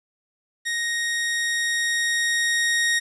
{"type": "tone with level ramp", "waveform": "sawtooth", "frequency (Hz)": 1870, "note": "A#6", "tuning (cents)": 5, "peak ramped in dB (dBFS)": [-20, -15], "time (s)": [0.65, 3], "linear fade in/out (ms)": 20, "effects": ["resampled to 24000 Hz", "9-bit"]}